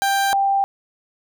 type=tone pair in turn; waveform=30% pulse / sine; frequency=789 / 789 Hz; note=G5 / G5; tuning=+11 / +11 cents; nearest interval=unison; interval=0 cents; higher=neither; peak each=-14 / -15 dBFS; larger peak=first; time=0.02-0.33 / 0.33-0.64 s; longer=neither; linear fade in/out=0 ms; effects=none